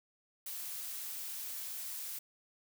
blue noise, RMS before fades -42 dBFS, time 0.46-2.19 s, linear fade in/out 5 ms, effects none

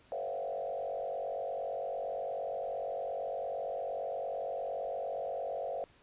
sine tone with frequency modulation, 608 Hz, D#5, 40 cents flat, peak -34 dBFS, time 0.12-5.84 s, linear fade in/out 0 ms, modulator 48.7 Hz, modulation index 2.5, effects pink hiss -63 dBFS RMS until 6.02 s + resampled to 8000 Hz

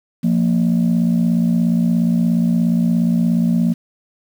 sine tone pair together, 174.5 / 231.5 Hz, F3 / A#3, -1 / -12 cents, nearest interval perfect fourth, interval 489 cents, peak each -14 dBFS, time 0.23-3.74 s, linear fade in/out 20 ms, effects tanh soft clip ceiling -9 dBFS + 7-bit

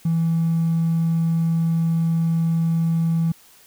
triangle tone with hard clipping, 164.81 Hz, E3, in tune, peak -17 dBFS, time 0.05-3.32 s, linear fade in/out 5 ms, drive 3 dB, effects white hiss -51 dBFS RMS until 3.66 s

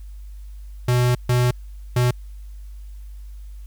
square tone bursts at uneven times, 123.47 Hz, B2, in tune, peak -16 dBFS, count 3, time 0.88-1.15 / 1.29-1.51 / 1.96-2.11 s, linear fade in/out 5 ms, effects added 50 Hz sine -34 dBFS peak until 3.66 s + white hiss -60 dBFS RMS until 3.66 s

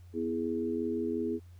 sine chord, E major, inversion second, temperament equal, 246.9 / 329.6 / 415.3 Hz, B3 / E4 / G#4, 0 / 0 / 0 cents, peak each -34 dBFS, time 0.13-1.4 s, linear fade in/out 50 ms, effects added 88 Hz sine -49 dBFS peak until 1.59 s + pink hiss -68 dBFS RMS until 1.59 s

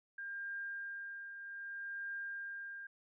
sine tone with tremolo, 1602 Hz, G6, 37 cents sharp, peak -39 dBFS, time 0.18-2.87 s, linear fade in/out 5 ms, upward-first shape triangle, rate 0.64 Hz, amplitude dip 55%, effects none

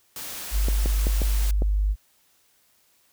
white noise, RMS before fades -35 dBFS, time 0.16-1.51 s, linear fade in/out 2 ms
sine tone, 50.5 Hz, G#1, 48 cents flat, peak -19 dBFS, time 0.51-1.96 s, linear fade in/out 50 ms
clicks, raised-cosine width 2 ms, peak -15 dBFS, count 5, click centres 0.685 / 0.859 / 1.069 / 1.218 / 1.621 s
effects white hiss -63 dBFS RMS until 3.12 s

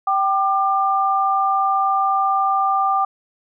sine tone pair together, 777 / 1195.3 Hz, G5 / D6, -16 / +30 cents, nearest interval perfect fifth, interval 746 cents, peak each -18 dBFS, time 0.07-3.05 s, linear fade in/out 5 ms, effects none

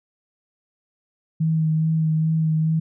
sine tone with vibrato, 158.8 Hz, D#3, 36 cents sharp, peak -17 dBFS, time 1.4-2.8 s, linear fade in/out 10 ms, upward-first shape sine, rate 2.4 Hz, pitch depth 18 cents each way, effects none

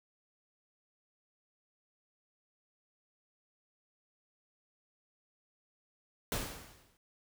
pink noise with exponential decay, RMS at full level -33 dBFS, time 6.32-6.97 s, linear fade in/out 1 ms, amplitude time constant 140 ms, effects none

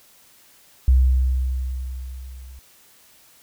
sine tone with level ramp, 64.3 Hz, C2, 30 cents flat, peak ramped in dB -10 to -38 dBFS, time 0.88-2.59 s, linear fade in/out 0 ms, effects white hiss -53 dBFS RMS until 3.42 s

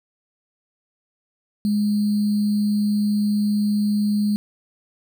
sine tone with sample-and-hold, 207.7 Hz, G#3, in tune, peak -17 dBFS, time 1.65-4.36 s, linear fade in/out 0 ms, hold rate 4410 Hz, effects none

